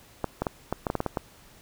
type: clicks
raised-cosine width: 1 ms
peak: -12 dBFS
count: 10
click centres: 0.243 / 0.42 / 0.468 / 0.726 / 0.868 / 0.901 / 0.953 / 1.004 / 1.063 / 1.172 s
effects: pink hiss -54 dBFS RMS until 1.61 s